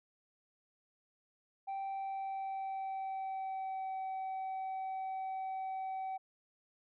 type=tone with pitch glide; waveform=sine; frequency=780 to 762.6 Hz; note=G5 to G5; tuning=-9 to -48 cents; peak=-34 dBFS; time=1.67-6.18 s; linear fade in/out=20 ms; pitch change=-39 cents; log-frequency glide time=1.8-3.97 s; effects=tanh soft clip ceiling -36 dBFS